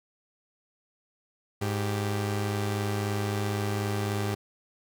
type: tone pair together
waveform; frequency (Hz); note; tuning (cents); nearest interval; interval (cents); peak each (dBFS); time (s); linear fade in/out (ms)
sawtooth; 103.83 / 392.4; G#2 / G4; 0 / +2; octave + major seventh; 2302; -24 / -30; 1.61-4.35; 10
effects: none